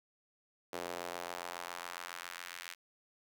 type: tone with high-pass filter sweep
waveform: square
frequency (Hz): 43.65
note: F1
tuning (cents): 0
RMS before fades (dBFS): -44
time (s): 0.72-2.75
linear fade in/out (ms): 20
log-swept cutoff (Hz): 450 to 2000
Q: 1.2
effects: 10-bit